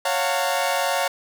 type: chord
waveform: sawtooth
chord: Gb major seventh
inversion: second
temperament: equal with one note detuned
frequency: 554.4 / 698.5 / 740 / 910.5 Hz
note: Db5 / F5 / Gb5 / Bb5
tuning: 0 / 0 / 0 / -41 cents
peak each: -21 / -22 / -24 / -23 dBFS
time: 0.05-1.08 s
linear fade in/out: 5 ms
effects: none